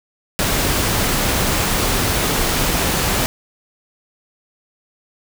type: noise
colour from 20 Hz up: pink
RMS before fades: -18 dBFS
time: 0.39-3.26 s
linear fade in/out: 0 ms
effects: none

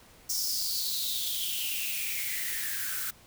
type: noise with high-pass filter sweep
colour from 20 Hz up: blue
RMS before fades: -32 dBFS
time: 0.29-3.11 s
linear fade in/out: 10 ms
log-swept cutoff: 5600 to 1400 Hz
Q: 7
effects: pink hiss -56 dBFS RMS until 3.26 s

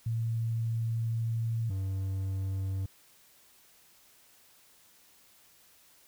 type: tone pair in turn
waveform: sine / triangle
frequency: 114.1 / 95.95 Hz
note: A#2 / G2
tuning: -37 / -37 cents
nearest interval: minor third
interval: 300 cents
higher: first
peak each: -28 dBFS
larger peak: neither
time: 0.06-1.7 / 1.7-2.86 s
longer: first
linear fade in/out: 5 ms
effects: white hiss -61 dBFS RMS until 6.07 s

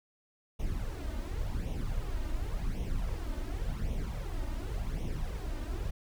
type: noise with flanger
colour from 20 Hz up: brown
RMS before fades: -34 dBFS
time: 0.59-5.91 s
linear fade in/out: 10 ms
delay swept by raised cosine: 0.32 to 3.32 ms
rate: 0.9 Hz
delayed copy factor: +0.65
effects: none

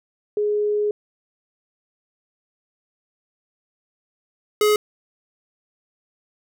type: tone pair in turn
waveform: sine / square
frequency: 417.5 / 421.6 Hz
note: G#4 / G#4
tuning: +9 / +26 cents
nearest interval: unison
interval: 17 cents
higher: second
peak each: -18 / -15 dBFS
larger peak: second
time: 0.37-0.91 / 4.61-4.76 s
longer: first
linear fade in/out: 2 ms
effects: none

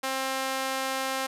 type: tone with high-pass filter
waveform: sawtooth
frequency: 265.2 Hz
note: C4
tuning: 23 cents sharp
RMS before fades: -30 dBFS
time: 0.03-1.27 s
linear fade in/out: 10 ms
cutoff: 660 Hz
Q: 0.78
effects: resampled to 32000 Hz

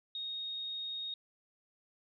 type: tone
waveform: sine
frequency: 3729 Hz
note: A#7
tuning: in tune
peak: -37 dBFS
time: 0.15-1.14 s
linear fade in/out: 2 ms
effects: none

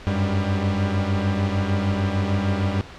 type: tone cluster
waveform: 45% pulse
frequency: 93.7 / 100.3 / 198.8 Hz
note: F#2 / G2 / G3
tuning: +22 / +40 / +25 cents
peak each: -23 / -26 / -25 dBFS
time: 0.07-2.81 s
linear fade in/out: 0 ms
effects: pink hiss -41 dBFS RMS until 2.98 s + low-pass 4000 Hz 12 dB/octave

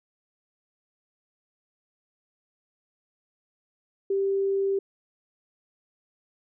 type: tone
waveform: sine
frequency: 392 Hz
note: G4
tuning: in tune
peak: -22 dBFS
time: 4.1-4.79 s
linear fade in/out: 5 ms
effects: none

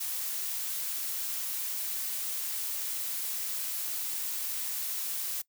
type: noise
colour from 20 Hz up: blue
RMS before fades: -34 dBFS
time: 0-5.42 s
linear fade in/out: 10 ms
effects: noise-tail reverb RT60 0.1 s tail -21 dB re dry

